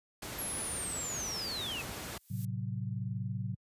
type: noise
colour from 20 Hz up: pink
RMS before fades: -41 dBFS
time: 0.22-2.18 s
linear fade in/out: 5 ms
type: linear sweep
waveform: sine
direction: down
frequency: 11470 to 2489 Hz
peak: -36 dBFS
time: 0.38-1.82 s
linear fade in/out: 10 ms
type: noise with exponential growth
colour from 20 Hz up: violet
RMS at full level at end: -44 dBFS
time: 1.94-2.45 s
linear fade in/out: 1 ms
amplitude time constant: 110 ms
type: chord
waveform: sine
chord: F# diminished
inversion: first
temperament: equal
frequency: 110 / 130.81 / 185 Hz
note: A2 / C3 / F#3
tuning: 0 / 0 / 0 cents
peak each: -36 / -38 / -40 dBFS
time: 2.3-3.55 s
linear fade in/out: 10 ms
effects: high-pass 60 Hz 12 dB/octave + resampled to 32000 Hz